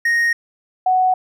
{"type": "tone pair in turn", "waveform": ["triangle", "sine"], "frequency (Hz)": [1864.7, 742.4], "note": ["A#6", "F#5"], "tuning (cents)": [0, 6], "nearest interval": "octave + major third", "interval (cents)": 1594, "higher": "first", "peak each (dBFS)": -12, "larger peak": "neither", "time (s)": [[0.05, 0.33], [0.86, 1.14]], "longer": "neither", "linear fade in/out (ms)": 5, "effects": []}